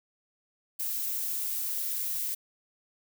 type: noise with high-pass filter sweep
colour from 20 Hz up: violet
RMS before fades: -32 dBFS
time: 0.79-2.35 s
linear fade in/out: 10 ms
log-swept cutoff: 330 to 1900 Hz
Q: 1.1
effects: none